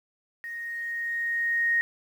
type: tone with level ramp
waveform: sine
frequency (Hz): 1864.7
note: A#6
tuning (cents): 0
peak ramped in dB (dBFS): -34 to -20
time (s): 0.44-1.81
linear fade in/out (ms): 0
effects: 9-bit